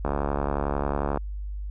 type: click train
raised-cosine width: 1 ms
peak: -12 dBFS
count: 81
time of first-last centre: 0.05-1.174 s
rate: 71.2 Hz
effects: added 50 Hz sine -30 dBFS peak until 1.7 s